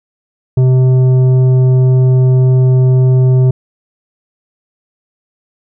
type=tone with tanh clipping; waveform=sine; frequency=128.7 Hz; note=C3; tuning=28 cents flat; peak=-7 dBFS; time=0.57-3.51 s; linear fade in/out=5 ms; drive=9 dB; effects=none